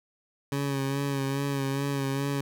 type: tone with vibrato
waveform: 20% pulse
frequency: 138.4 Hz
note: C#3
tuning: 2 cents flat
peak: -22 dBFS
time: 0.52-2.41 s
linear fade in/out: 2 ms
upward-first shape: sine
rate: 2.4 Hz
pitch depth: 34 cents each way
effects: none